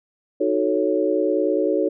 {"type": "chord", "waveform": "sine", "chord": "D# half-diminished seventh", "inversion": "none", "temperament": "equal", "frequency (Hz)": [311.1, 370, 440, 554.4], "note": ["D#4", "F#4", "A4", "C#5"], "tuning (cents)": [0, 0, 0, 0], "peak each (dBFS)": -23, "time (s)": [0.4, 1.89], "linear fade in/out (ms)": 10, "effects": []}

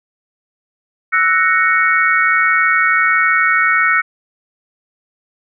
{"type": "chord", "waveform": "sine", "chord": "F# dominant seventh", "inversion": "third", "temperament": "equal", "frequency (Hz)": [1318.5, 1480, 1864.7, 2217], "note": ["E6", "F#6", "A#6", "C#7"], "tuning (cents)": [0, 0, 0, 0], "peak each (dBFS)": -16, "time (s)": [1.12, 4.02], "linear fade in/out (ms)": 20, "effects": []}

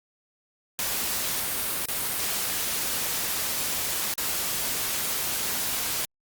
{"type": "noise with dropouts", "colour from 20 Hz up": "white", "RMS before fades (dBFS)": -28, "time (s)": [0.79, 6.05], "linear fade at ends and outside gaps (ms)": 0, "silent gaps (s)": [[1.856, 1.885], [4.138, 4.18]], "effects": ["Opus 48 kbps"]}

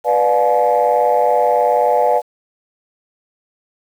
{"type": "chord", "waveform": "sine", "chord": "B diminished seventh", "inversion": "none", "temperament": "just", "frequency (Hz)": [493.9, 592.7, 711.2, 853.4], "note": ["B4", "D5", "F5", "Ab5"], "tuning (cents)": [0, 16, 31, 47], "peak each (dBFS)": -16, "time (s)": [0.04, 2.22], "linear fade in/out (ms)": 50, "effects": ["tanh soft clip ceiling -4 dBFS", "7-bit"]}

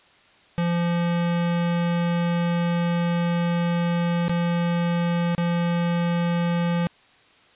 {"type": "tone with dropouts", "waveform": "square", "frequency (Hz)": 172, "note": "F3", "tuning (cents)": -26, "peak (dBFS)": -21, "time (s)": [0.58, 6.87], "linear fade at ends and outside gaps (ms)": 0, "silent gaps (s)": [[4.282, 4.295], [5.35, 5.38]], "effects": ["white hiss -55 dBFS RMS until 7.55 s", "resampled to 8000 Hz"]}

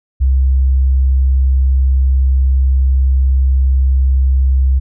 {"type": "tone", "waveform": "sine", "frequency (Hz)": 65.9, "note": "C2", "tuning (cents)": 13, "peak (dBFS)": -8, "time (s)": [0.2, 4.8], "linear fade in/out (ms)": 20, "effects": []}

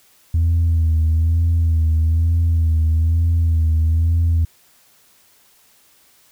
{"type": "tone with vibrato", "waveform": "sine", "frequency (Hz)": 81.7, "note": "E2", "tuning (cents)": -15, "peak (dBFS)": -11, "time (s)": [0.34, 4.45], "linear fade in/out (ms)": 5, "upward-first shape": "sine", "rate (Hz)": 1.1, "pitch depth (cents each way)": 45, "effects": ["tanh soft clip ceiling -11 dBFS", "white hiss -54 dBFS RMS until 6.31 s"]}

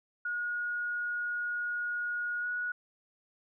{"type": "tone with pitch glide", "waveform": "sine", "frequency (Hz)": [1443, 1460.6], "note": ["F#6", "F#6"], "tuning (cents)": [-44, -23], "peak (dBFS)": -31, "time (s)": [0.25, 2.72], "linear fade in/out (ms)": 5, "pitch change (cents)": 21, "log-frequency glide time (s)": [2.41, 2.46], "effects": []}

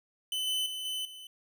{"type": "tone with level steps", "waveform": "45% pulse", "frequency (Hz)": 3026, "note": "F#7", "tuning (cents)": 38, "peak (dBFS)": [-30, -28, -35, -32, -44], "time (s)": [0.32, 1.27], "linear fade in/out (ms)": 2, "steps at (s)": [0.47, 0.66, 0.85, 1.05], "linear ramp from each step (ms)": 2, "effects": []}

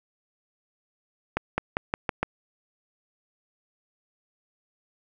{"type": "accelerating click train", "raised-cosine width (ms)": 0.5, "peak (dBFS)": -9, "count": 6, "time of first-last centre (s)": [1.37, 2.23], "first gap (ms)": 210, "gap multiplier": 0.9, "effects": []}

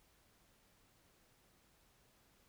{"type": "silence", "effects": ["pink hiss -71 dBFS RMS until 2.48 s"]}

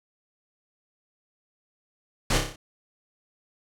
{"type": "noise with echo", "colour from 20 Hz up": "pink", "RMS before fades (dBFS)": -23, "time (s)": [2.3, 2.38], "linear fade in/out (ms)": 5, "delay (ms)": 30, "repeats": 6, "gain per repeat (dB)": -4, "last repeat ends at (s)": 2.56, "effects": ["low-pass 9000 Hz 12 dB/octave"]}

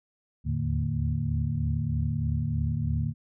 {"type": "tone cluster", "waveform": "sine", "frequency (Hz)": [76.2, 79.4, 110.2, 147.9, 227.7], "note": ["D#2", "D#2", "A2", "D3", "A#3"], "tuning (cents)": [-36, 36, 3, 13, -40], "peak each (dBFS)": [-36, -31, -30, -29, -35], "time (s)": [0.44, 3.14], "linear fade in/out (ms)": 50, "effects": []}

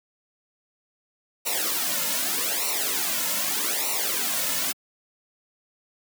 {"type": "noise with flanger", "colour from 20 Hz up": "white", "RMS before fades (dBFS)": -26, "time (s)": [1.45, 4.73], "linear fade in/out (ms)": 20, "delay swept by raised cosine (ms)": [0.6, 2.6], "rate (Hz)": 0.82, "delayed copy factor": -0.95, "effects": ["high-pass 200 Hz 12 dB/octave"]}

